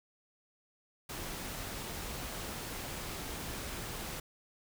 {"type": "noise", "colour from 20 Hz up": "pink", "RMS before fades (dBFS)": -41, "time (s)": [1.09, 4.2], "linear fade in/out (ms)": 5, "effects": []}